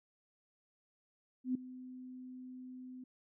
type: tone with ADSR envelope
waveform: sine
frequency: 254.5 Hz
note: C4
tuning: 48 cents flat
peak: -29 dBFS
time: 1.44-3.04 s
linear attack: 110 ms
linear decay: 4 ms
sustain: -17 dB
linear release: 5 ms
effects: none